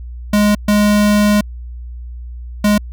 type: tone bursts at uneven times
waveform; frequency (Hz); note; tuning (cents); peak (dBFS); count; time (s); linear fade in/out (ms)
square; 207.7; G#3; 0; -10; 3; 0.33-0.55 / 0.68-1.41 / 2.64-2.78; 5
effects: added 60 Hz sine -26 dBFS peak until 2.92 s